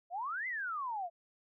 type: exponential two-way sweep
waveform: sine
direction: up then down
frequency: 660 to 2093 to 660 Hz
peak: -35 dBFS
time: 0.1-1.1 s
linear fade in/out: 50 ms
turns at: 0.47 s
effects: none